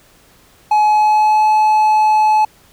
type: tone with pitch glide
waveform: triangle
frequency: 847 to 858.8 Hz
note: G#5 to A5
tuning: +34 to -42 cents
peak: -7 dBFS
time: 0.71-2.45 s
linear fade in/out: 5 ms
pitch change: +24 cents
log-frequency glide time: 0.82-1.46 s
effects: pink hiss -49 dBFS RMS until 2.72 s